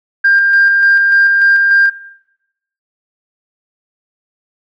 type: tone with tremolo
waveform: sine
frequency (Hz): 1597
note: G6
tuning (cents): +32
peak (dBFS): -5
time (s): 0.24-1.9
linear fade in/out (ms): 10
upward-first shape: square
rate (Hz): 3.4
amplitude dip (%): 30
effects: noise-tail reverb RT60 0.9 s tail -18 dB re dry + tanh soft clip ceiling -2 dBFS

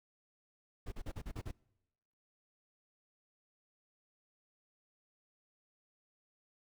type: noise bursts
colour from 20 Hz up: brown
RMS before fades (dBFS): -41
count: 7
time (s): 0.86-1.515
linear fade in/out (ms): 10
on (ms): 61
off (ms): 38
effects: noise-tail reverb RT60 1.0 s tail -25 dB re dry

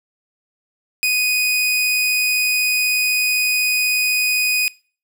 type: tone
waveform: sawtooth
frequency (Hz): 2489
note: D#7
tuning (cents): 0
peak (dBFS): -12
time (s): 1.03-4.68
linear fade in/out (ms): 0
effects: noise-tail reverb RT60 0.4 s tail -23 dB re dry

